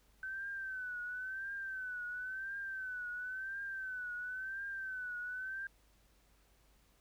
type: tone with vibrato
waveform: sine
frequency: 1526 Hz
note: G6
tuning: 47 cents flat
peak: -39 dBFS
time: 0.23-5.67 s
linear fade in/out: 2 ms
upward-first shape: triangle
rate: 0.96 Hz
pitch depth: 91 cents each way
effects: added 50 Hz sine -68 dBFS peak until 7 s + pink hiss -71 dBFS RMS until 7 s